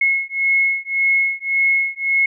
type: beating tone pair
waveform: sine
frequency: 2174 / 2175.8 Hz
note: C#7 / C#7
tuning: -34 / -33 cents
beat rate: 1.8 Hz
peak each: -18 dBFS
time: 0.01-2.26 s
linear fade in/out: 5 ms
effects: none